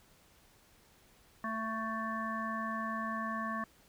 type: harmonic tone with a mistuned harmonic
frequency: 222.4 Hz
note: A3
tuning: 19 cents sharp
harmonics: 1 / 3 / 5 / 7 / 8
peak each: -39 / -44 / -37 / -49 / -42 dBFS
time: 1.44-3.64 s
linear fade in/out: 2 ms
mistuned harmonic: 8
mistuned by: -17 cents
effects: pink hiss -64 dBFS RMS until 3.88 s